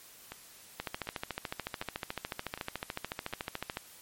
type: two click trains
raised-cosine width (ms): 0.3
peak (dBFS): -24 / -18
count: 5 / 42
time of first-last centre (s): 0.32-3.328 / 0.8-3.771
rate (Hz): 1.33 / 13.8
effects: white hiss -54 dBFS RMS until 4.01 s + MP3 64 kbps